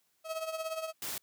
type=tone with tremolo; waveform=35% pulse; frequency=642 Hz; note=E5; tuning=46 cents flat; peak=-30 dBFS; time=0.24-0.93 s; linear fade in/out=50 ms; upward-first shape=triangle; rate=17 Hz; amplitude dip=75%
type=noise; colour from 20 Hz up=white; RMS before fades=-38 dBFS; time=1.02-1.18 s; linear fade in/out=2 ms
effects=white hiss -74 dBFS RMS until 1.22 s + high-pass 60 Hz 12 dB/octave